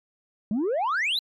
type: exponential sweep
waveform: sine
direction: up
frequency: 196 to 4164 Hz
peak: -20 dBFS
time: 0.51-1.19 s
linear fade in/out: 2 ms
effects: tanh soft clip ceiling -21 dBFS + MP3 64 kbps